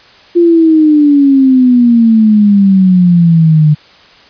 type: exponential sweep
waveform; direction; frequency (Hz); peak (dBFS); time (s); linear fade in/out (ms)
sine; down; 348.7 to 149.3; -3; 0.35-3.75; 20
effects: white hiss -40 dBFS RMS until 4.29 s + resampled to 11025 Hz